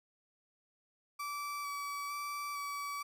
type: tone with vibrato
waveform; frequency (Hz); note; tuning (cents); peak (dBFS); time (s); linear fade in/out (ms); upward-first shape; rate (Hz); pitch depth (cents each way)
35% pulse; 1152; D6; -34; -36; 1.19-3.03; 10; square; 1.1; 12
effects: none